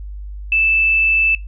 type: tone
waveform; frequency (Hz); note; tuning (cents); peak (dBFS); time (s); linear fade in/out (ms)
sine; 2637; E7; 0; -12; 0.52-1.35; 2
effects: noise-tail reverb RT60 0.2 s tail -20 dB re dry + added 50 Hz sine -27 dBFS peak until 1.47 s